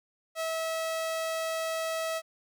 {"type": "tone", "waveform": "sawtooth", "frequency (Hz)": 648, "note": "E5", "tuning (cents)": -30, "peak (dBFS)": -26, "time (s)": [0.35, 2.22], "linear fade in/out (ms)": 50, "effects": []}